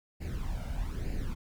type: noise with flanger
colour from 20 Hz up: brown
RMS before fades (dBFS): -34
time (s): 0.2-1.35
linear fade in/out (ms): 20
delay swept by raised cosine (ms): 0.42 to 1.39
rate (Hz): 1.1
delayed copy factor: +0.7
effects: none